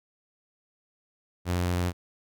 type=tone; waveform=sawtooth; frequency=88.7 Hz; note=F2; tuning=27 cents sharp; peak=-21 dBFS; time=1.45-1.93 s; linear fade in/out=50 ms; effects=none